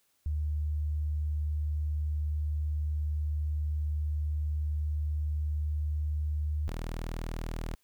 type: tone pair in turn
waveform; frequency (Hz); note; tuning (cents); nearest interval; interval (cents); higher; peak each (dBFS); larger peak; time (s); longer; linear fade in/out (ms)
sine / sawtooth; 75.3 / 40.14; D2 / E1; +44 / -45; major seventh; 1089; first; -28 / -30; first; 0.26-6.68 / 6.68-7.75; first; 0
effects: white hiss -72 dBFS RMS until 7.83 s